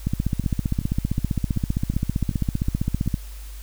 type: two click trains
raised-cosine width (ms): 5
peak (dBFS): -9 / -19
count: 48 / 8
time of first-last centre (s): 0.07-3.142 / 0.44-3.062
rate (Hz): 15.3 / 2.67
effects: added 50 Hz sine -34 dBFS peak until 3.62 s + white hiss -47 dBFS RMS until 3.62 s